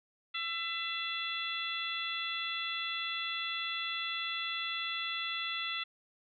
harmonic tone with a mistuned harmonic, 670 Hz, E5, 28 cents sharp, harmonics 2 / 3 / 4 / 5 / 6, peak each -41 / -41 / -39 / -38 / -46 dBFS, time 0.34-5.84 s, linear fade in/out 10 ms, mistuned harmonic 5, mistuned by +40 cents, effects none

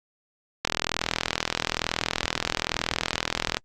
click train, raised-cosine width 0.2 ms, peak -5 dBFS, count 121, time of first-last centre 0.65-3.57 s, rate 41.1 Hz, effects Opus 48 kbps

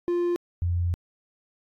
triangle / sine tone pair in turn, 349.2 / 87.14 Hz, F4 / F2, 0 / -3 cents, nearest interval 2 octaves, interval 2403 cents, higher first, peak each -20 / -22 dBFS, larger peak first, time 0.08-0.36 / 0.62-0.94 s, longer second, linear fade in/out 0 ms, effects AAC 48 kbps

